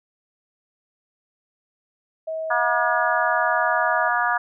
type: tone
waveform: sine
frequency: 640 Hz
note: D#5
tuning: 49 cents sharp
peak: -25 dBFS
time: 2.27-4.09 s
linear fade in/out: 10 ms
type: harmonic tone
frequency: 240 Hz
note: B3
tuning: 49 cents flat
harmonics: 3 / 4 / 5 / 6 / 7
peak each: -25 / -25 / -25 / -25 / -25 dBFS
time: 2.5-4.38 s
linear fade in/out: 10 ms
effects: none